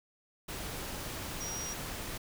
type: tone in noise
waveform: sine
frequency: 5710 Hz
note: F8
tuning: 37 cents sharp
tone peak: -38 dBFS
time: 1.4-1.74 s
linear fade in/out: 10 ms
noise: pink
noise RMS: -40 dBFS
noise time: 0.48-2.18 s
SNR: -1 dB
effects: none